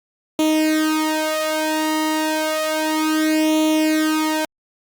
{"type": "tone with flanger", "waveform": "sawtooth", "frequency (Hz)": 311.7, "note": "D#4", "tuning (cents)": 3, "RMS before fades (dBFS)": -19, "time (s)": [0.39, 4.45], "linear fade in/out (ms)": 2, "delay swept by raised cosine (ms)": [0.3, 2.2], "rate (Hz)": 0.31, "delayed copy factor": 0.85, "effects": ["Opus 48 kbps"]}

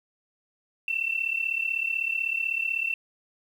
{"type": "tone pair together", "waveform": "sine", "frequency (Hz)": [2670, 2706], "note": ["E7", "E7"], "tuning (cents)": [22, 45], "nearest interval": "unison", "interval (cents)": 23, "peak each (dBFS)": -28, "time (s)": [0.88, 2.94], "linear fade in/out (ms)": 2, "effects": ["9-bit"]}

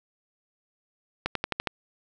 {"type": "accelerating click train", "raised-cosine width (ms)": 0.3, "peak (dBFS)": -10, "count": 6, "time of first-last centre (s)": [1.26, 1.672], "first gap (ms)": 93, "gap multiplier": 0.94, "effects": []}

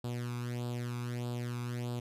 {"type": "tone with flanger", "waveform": "sawtooth", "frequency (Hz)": 121.3, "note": "B2", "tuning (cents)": -31, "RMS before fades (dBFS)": -37, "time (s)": [0.04, 2], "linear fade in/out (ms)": 5, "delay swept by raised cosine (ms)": [0.24, 0.83], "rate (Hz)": 1.6, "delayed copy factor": 0.75, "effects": ["resampled to 32000 Hz"]}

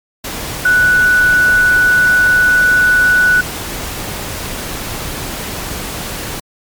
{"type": "tone in noise", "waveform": "sine", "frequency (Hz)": 1480, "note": "F#6", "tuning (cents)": 0, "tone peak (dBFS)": -7, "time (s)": [0.65, 3.41], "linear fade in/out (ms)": 5, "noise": "pink", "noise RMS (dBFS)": -23, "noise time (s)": [0.24, 6.4], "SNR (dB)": 13, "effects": ["MP3 96 kbps"]}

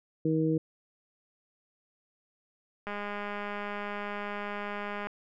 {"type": "harmonic tone", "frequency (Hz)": 158.7, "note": "D#3", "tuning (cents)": 35, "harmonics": [1, 2, 3], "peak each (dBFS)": [-29, -27, -31], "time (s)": [0.25, 0.58], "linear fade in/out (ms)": 5}
{"type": "click train", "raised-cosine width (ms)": 0.5, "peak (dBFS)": -22, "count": 452, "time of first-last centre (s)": [2.87, 5.07], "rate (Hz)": 205}
{"effects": []}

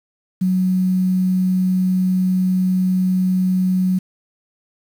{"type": "tone", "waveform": "sine", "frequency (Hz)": 185, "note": "F#3", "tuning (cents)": 0, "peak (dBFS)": -14, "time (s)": [0.41, 3.99], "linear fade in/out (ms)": 10, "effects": ["7-bit"]}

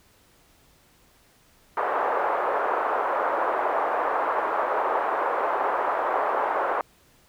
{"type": "band-pass noise", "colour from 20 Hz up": "white", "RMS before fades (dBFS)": -25, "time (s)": [1.77, 6.81], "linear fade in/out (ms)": 2, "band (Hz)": [450, 1200], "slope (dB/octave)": 24, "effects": ["pink hiss -59 dBFS RMS until 7.28 s"]}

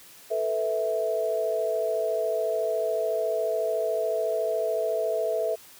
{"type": "chord", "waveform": "sine", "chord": "A suspended second", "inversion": "none", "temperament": "equal with one note detuned", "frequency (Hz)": [440, 493.9, 653.6], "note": ["A4", "B4", "E5"], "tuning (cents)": [0, 0, -15], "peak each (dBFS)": [-29, -31, -26], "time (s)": [0.3, 5.56], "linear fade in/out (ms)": 20, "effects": ["white hiss -50 dBFS RMS until 5.79 s", "high-pass 60 Hz 12 dB/octave"]}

